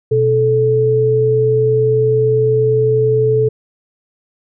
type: tone pair together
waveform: sine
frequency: 124.01 / 435.6 Hz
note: B2 / A4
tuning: +8 / -17 cents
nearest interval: octave + minor seventh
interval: 2175 cents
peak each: -16 / -11 dBFS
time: 0.11-3.49 s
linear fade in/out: 10 ms
effects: none